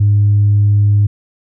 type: tone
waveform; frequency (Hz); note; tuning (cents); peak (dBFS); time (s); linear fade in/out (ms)
sine; 102.8; G#2; -17; -6; 0-1.07; 10
effects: tanh soft clip ceiling -4 dBFS